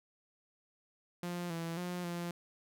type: tone with pitch steps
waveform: sawtooth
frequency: 175.4 / 166.4 / 178 / 172.9 Hz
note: F3 / E3 / F3 / F3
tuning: +8 / +17 / +33 / -17 cents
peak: -33 dBFS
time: 1.23-2.31 s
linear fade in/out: 2 ms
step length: 270 ms
effects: none